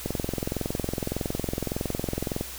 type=click train; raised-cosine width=2 ms; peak=-14 dBFS; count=52; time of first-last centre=0.06-2.41 s; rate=21.7 Hz; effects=added 62 Hz sine -45 dBFS peak until 2.58 s + white hiss -39 dBFS RMS until 2.58 s